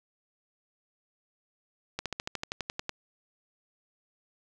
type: slowing click train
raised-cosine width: 0.2 ms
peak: -15 dBFS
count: 12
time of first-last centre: 1.99-2.894 s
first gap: 67 ms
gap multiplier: 1.04
effects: none